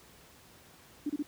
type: tone bursts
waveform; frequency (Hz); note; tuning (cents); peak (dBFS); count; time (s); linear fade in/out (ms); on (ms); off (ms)
sine; 293.7; D4; 0; -29; 3; 1.06-1.226; 5; 36; 29
effects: pink hiss -57 dBFS RMS until 1.27 s + high-pass 60 Hz 12 dB/octave